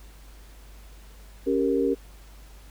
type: chord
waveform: sine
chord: G diminished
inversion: second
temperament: equal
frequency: 277.2 / 392 / 466.2 Hz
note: Db4 / G4 / Bb4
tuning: 0 / 0 / 0 cents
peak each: -25 dBFS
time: 1.46-1.95 s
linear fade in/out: 20 ms
effects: added 50 Hz sine -45 dBFS peak until 2.7 s + pink hiss -54 dBFS RMS until 2.7 s